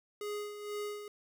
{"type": "tone with tremolo", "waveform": "square", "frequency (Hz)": 415.3, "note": "G#4", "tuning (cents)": 0, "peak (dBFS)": -36, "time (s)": [0.21, 1.08], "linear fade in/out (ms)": 2, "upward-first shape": "sine", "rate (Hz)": 2.1, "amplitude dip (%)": 60, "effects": []}